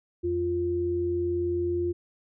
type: tone pair together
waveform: sine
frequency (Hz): 87.3 / 349.2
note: F2 / F4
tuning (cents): 0 / 0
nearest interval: 2 octaves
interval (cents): 2400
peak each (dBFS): -33 / -25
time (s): 0.23-1.93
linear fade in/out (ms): 20
effects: none